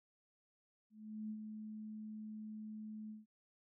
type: tone with ADSR envelope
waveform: sine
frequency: 215.3 Hz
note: A3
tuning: 37 cents flat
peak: -40 dBFS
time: 0.9-3.26 s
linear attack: 400 ms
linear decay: 68 ms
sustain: -5 dB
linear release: 160 ms
effects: none